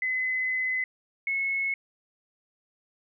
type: tone pair in turn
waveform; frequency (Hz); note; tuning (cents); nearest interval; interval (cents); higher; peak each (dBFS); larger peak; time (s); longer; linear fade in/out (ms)
sine; 2029 / 2188; B6 / C#7; +46 / -23; minor second; 131; second; -25; neither; 0.02-0.84 / 1.27-1.74; first; 2
effects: none